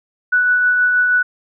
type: tone with tremolo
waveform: sine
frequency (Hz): 1480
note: F#6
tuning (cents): 0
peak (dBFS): -10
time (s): 0.32-1.23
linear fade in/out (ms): 10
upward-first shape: triangle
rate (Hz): 6.3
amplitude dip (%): 30
effects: none